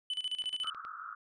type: tone with tremolo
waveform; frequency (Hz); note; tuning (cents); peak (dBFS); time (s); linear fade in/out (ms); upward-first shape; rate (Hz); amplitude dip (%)
triangle; 3004; F#7; +26; -30; 0.1-0.7; 2; square; 14; 80
type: click train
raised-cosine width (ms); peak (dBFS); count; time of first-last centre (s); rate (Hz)
0.3; -35; 5; 0.44-0.85; 9.76
type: band-pass noise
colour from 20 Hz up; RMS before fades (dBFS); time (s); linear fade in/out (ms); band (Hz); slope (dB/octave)
white; -44; 0.63-1.15; 10; 1200 to 1400; 96
effects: resampled to 22050 Hz